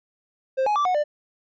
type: tone with pitch steps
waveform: triangle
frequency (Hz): 527 / 838 / 1166 / 732 / 594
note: C5 / G#5 / D6 / F#5 / D5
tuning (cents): +12 / +15 / -13 / -19 / +20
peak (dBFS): -17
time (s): 0.57-1.04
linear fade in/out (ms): 20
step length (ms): 94
effects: resampled to 16000 Hz